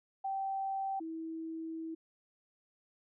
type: tone pair in turn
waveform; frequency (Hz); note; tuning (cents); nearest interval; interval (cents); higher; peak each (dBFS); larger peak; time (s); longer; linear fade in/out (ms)
sine; 777 / 324.1; G5 / E4; -16 / -29; octave + minor third; 1513; first; -33 / -38; first; 0.24-1 / 1-1.95; second; 10
effects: none